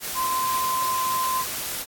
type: tone in noise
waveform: sine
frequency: 1035 Hz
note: C6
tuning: 19 cents flat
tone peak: -22 dBFS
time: 0.14-1.45 s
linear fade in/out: 50 ms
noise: white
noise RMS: -30 dBFS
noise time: 0-1.86 s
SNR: +5 dB
effects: AAC 64 kbps